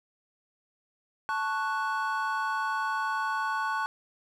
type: chord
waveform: triangle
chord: F# minor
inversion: first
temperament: equal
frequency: 880 / 1108.7 / 1480 Hz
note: A5 / C#6 / F#6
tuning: 0 / 0 / 0 cents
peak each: -30 dBFS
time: 1.29-3.86 s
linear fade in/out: 0 ms
effects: none